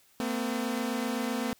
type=tone pair together; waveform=sawtooth; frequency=226.7 / 254.5 Hz; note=A#3 / C4; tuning=-48 / -48 cents; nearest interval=major second; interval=200 cents; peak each=-28 dBFS; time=0.2-1.53 s; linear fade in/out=0 ms; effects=white hiss -63 dBFS RMS until 1.59 s